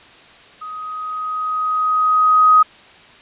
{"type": "tone with level ramp", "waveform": "sine", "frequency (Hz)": 1256, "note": "D#6", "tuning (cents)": 16, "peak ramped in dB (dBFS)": [-28, -6], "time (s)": [0.61, 2.63], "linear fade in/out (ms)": 10, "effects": ["white hiss -44 dBFS RMS until 3.21 s", "resampled to 8000 Hz"]}